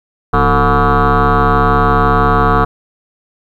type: tone with frequency modulation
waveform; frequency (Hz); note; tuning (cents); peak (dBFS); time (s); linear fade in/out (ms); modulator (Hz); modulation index
sine; 588; D5; +2; -6; 0.33-2.65; 10; 138; 5.6
effects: tanh soft clip ceiling -5 dBFS + 8-bit